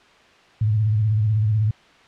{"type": "tone with vibrato", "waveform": "sine", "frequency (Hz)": 107.5, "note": "A2", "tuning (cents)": -40, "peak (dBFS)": -16, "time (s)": [0.61, 1.71], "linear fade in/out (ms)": 5, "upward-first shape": "sine", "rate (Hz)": 16, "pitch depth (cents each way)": 72, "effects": ["white hiss -51 dBFS RMS until 2.07 s", "low-pass 3000 Hz 12 dB/octave"]}